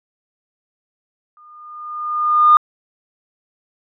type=tone with exponential growth; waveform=sine; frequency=1216 Hz; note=D#6; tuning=40 cents flat; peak=-4 dBFS; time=1.37-2.57 s; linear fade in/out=1 ms; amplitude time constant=260 ms; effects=tanh soft clip ceiling 0 dBFS